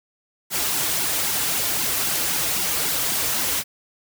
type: noise with flanger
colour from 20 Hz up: white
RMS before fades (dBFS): -23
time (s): 0.5-3.64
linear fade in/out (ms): 50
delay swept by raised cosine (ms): 1.6 to 5.4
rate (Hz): 3.8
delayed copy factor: -0.85
effects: none